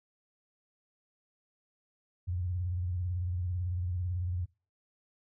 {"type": "tone with vibrato", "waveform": "sine", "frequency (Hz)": 89.3, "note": "F2", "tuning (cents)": 39, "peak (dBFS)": -30, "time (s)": [2.27, 4.46], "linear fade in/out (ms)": 20, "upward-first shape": "sine", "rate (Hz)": 18, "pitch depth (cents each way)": 89, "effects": ["noise-tail reverb RT60 0.4 s tail -25 dB re dry"]}